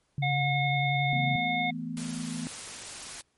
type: tone with vibrato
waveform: sine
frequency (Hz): 139.6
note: C#3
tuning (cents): +13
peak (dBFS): -27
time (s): 0.18-1.36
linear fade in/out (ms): 2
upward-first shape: sine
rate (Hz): 11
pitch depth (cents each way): 34
type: harmonic tone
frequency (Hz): 722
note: F#5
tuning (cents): -43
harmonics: 1 / 3 / 5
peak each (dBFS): -29 / -29 / -36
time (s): 0.22-1.71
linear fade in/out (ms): 10
type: chord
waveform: sine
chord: E suspended fourth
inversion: none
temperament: equal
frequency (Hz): 164.81 / 220 / 246.9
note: E3 / A3 / B3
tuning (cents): 0 / 0 / 0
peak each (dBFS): -37 / -38 / -35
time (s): 1.13-2.47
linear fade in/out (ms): 0
type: noise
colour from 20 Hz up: white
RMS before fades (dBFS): -40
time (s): 1.97-3.21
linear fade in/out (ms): 0
effects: pink hiss -72 dBFS RMS until 3.37 s + MP3 48 kbps